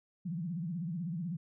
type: tone with vibrato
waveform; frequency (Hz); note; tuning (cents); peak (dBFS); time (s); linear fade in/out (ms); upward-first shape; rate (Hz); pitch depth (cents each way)
sine; 170; F3; -46; -34; 0.25-1.37; 10; sine; 16; 180
effects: none